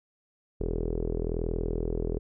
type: tone with low-pass filter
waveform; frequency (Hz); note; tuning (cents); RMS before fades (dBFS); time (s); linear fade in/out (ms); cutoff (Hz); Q
sawtooth; 41.09; E1; -5; -30; 0.6-2.19; 10; 420; 5.9
effects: none